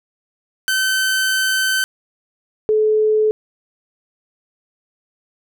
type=tone pair in turn; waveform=sawtooth / sine; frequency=1535 / 430.7 Hz; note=G6 / A4; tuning=-37 / -37 cents; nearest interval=octave + minor seventh; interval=2200 cents; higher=first; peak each=-12 dBFS; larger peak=neither; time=0.68-1.84 / 2.69-3.31 s; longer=first; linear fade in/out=0 ms; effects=none